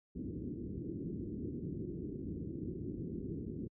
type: low-pass noise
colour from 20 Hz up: white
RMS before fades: -41 dBFS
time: 0.15-3.68 s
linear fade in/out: 10 ms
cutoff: 370 Hz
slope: 48 dB/octave
effects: high-pass 60 Hz 12 dB/octave